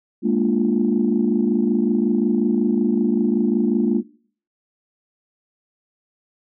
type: chord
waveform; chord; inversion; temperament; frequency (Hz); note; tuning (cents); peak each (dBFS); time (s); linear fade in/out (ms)
sine; Bb dominant seventh; third; equal; 207.7 / 233.1 / 293.7 / 349.2; Ab3 / Bb3 / D4 / F4; 0 / 0 / 0 / 0; -20 / -19 / -23 / -22; 0.22-4.03; 50
effects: noise-tail reverb RT60 0.5 s tail -20 dB re dry + tanh soft clip ceiling -7 dBFS